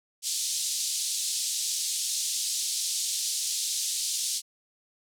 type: band-pass noise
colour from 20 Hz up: white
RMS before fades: -30 dBFS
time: 0.22-4.42 s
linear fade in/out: 50 ms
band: 3700 to 9100 Hz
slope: 24 dB/octave
effects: none